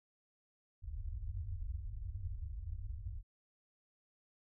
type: low-pass noise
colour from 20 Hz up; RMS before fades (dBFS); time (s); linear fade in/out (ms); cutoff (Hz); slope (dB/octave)
white; -42; 0.82-3.23; 50; 100; 96
effects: none